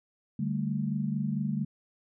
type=chord; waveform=sine; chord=D suspended fourth; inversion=none; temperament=just; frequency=146.83 / 195.78 / 220.2 Hz; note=D3 / G3 / A3; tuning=0 / -2 / +2 cents; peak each=-32 dBFS; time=0.39-1.65 s; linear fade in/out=5 ms; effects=none